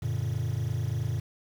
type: chord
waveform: triangle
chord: Gb augmented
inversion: none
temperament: just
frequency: 92.5 / 115.62 / 144.53 Hz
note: Gb2 / Bb2 / D3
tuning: 0 / -14 / -27 cents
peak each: -31 / -27 / -31 dBFS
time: 0.02-1.2 s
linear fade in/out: 10 ms
effects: tanh soft clip ceiling -18 dBFS + 8-bit